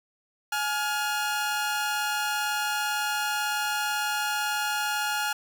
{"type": "tone pair together", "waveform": "sawtooth", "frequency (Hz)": [841.4, 1415], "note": ["G#5", "F6"], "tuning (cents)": [22, 22], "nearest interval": "major sixth", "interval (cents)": 900, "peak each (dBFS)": -25, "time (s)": [0.52, 5.33], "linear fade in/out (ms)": 5, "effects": []}